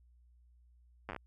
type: slowing click train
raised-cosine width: 0.5 ms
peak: -26 dBFS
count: 7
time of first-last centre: 1.09-1.163 s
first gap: 9 ms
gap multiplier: 1.12
effects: added 60 Hz sine -61 dBFS peak until 1.26 s